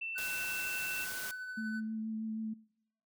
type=tone; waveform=sine; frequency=2676 Hz; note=E7; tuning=25 cents sharp; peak=-36 dBFS; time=0.01-1.05 s; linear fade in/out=10 ms
type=tone with tremolo; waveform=triangle; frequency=1503 Hz; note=F#6; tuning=27 cents sharp; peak=-37 dBFS; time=0.15-1.81 s; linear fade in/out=20 ms; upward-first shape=sine; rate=12 Hz; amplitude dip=30%
type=noise; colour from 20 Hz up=white; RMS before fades=-42 dBFS; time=0.18-1.31 s; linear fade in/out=0 ms
type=tone with vibrato; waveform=sine; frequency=220 Hz; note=A3; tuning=in tune; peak=-36 dBFS; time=1.57-2.54 s; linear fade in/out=10 ms; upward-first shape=triangle; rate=6.3 Hz; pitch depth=21 cents each way
effects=noise-tail reverb RT60 0.7 s tail -22 dB re dry